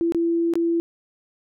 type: tone with dropouts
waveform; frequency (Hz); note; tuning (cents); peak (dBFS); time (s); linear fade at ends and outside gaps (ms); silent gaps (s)
sine; 336.3; E4; +35; -18; 0.01-0.8; 0; 0.122-0.147 / 0.537-0.555
effects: none